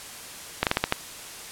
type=slowing click train; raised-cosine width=0.3 ms; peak=-4 dBFS; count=6; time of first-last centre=0.63-0.924 s; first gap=38 ms; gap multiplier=1.22; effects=white hiss -40 dBFS RMS until 1.51 s + low-pass 11000 Hz 12 dB/octave